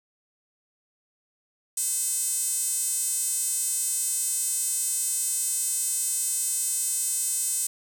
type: tone with high-pass filter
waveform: sawtooth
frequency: 515 Hz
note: C5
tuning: 28 cents flat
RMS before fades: -27 dBFS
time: 1.77-7.67 s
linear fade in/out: 5 ms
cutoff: 8200 Hz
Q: 4.1
effects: none